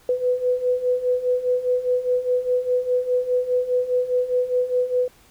sine beating tone pair, 495.6 / 500.5 Hz, B4 / B4, +6 / +23 cents, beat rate 4.9 Hz, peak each -24 / -20 dBFS, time 0.09-5.08 s, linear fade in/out 2 ms, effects pink hiss -54 dBFS RMS until 5.3 s

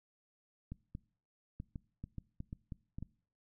clicks, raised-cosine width 5 ms, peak -30 dBFS, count 11, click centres 0.72 / 0.951 / 1.601 / 1.758 / 2.04 / 2.183 / 2.404 / 2.529 / 2.722 / 2.985 / 3.026 s, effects noise-tail reverb RT60 0.5 s tail -23 dB re dry

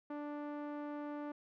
sawtooth tone with low-pass filter, 293.7 Hz, D4, in tune, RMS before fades -43 dBFS, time 0.1-1.32 s, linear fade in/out 5 ms, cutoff 1200 Hz, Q 0.96, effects none

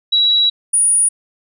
sine tone pair in turn, 3895 / 9629 Hz, B7 / D9, -25 / +42 cents, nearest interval octave + major third, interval 1567 cents, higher second, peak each -10 dBFS, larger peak neither, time 0.12-0.5 / 0.73-1.09 s, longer first, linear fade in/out 10 ms, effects none

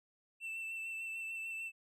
triangle tone with vibrato, 2670 Hz, E7, 22 cents sharp, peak -38 dBFS, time 0.4-1.72 s, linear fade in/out 50 ms, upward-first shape sine, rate 6.7 Hz, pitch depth 20 cents each way, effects none

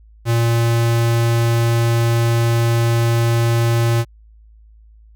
square tone, 116.54 Hz, A#2, in tune, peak -14 dBFS, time 0.25-4.05 s, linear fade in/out 50 ms, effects added 54 Hz sine -43 dBFS peak until 5.15 s

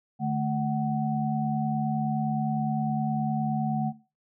sine tone cluster, 148.5 / 218.2 / 748 Hz, D3 / A3 / F#5, +20 / -14 / +19 cents, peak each -29 / -28 / -30 dBFS, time 0.19-3.93 s, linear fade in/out 50 ms, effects noise-tail reverb RT60 0.3 s tail -17 dB re dry

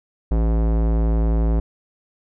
square tone with low-pass filter, 55.5 Hz, A1, 16 cents sharp, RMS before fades -18 dBFS, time 0.31-1.6 s, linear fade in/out 5 ms, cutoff 670 Hz, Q 0.78, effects none

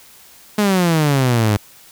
sawtooth exponential sweep, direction down, 213.3 to 100.7 Hz, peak -9 dBFS, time 0.58-1.57 s, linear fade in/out 5 ms, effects white hiss -45 dBFS RMS until 1.91 s

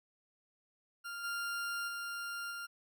40% pulse tone with level steps, 1396.9 Hz, F6, in tune, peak -40 / -35 / -38 / -40 dBFS, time 1.04-2.67 s, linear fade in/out 20 ms, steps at 1.23 / 1.87 / 2.5 s, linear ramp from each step 20 ms, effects none

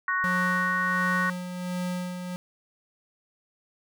sine chord, F# major, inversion second, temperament equal with one note detuned, 1108.7 / 1484.3 / 1864.7 Hz, C#6 / F#6 / A#6, 0 / +5 / 0 cents, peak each -28 dBFS, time 0.08-1.3 s, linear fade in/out 2 ms
square tone with tremolo, 180 Hz, F#3, 47 cents flat, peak -28 dBFS, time 0.24-2.36 s, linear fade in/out 0 ms, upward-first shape sine, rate 1.4 Hz, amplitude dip 50%
effects none

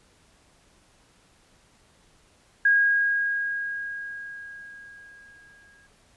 sine tone with exponential decay, 1636 Hz, G#6, 26 cents flat, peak -15 dBFS, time 2.65-5.87 s, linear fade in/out 5 ms, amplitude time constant 700 ms, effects pink hiss -60 dBFS RMS until 6.16 s + resampled to 24000 Hz

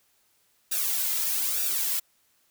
blue noise with flanger, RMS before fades -27 dBFS, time 0.71-2 s, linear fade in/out 10 ms, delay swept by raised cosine 0.94 to 2.74 ms, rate 1.1 Hz, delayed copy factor -0.8, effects white hiss -67 dBFS RMS until 2.5 s

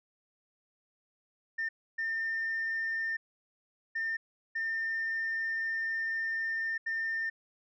sine tone bursts at uneven times, 1806 Hz, A6, 45 cents sharp, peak -29 dBFS, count 5, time 1.58-1.69 / 1.98-3.17 / 3.95-4.17 / 4.55-6.78 / 6.86-7.3 s, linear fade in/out 10 ms, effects tanh soft clip ceiling -27 dBFS

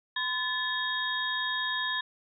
sine tone cluster, 1019 / 1735 / 3299 / 3722 Hz, C6 / A6 / G#7 / A#7, -46 / -25 / -12 / -3 cents, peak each -35 / -31 / -37 / -34 dBFS, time 0.16-2.01 s, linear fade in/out 5 ms, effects none

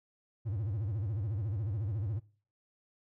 triangle tone with vibrato, 103.83 Hz, G#2, in tune, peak -30 dBFS, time 0.45-2.2 s, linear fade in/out 20 ms, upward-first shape sine, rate 14 Hz, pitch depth 220 cents each way, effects noise-tail reverb RT60 0.4 s tail -20 dB re dry

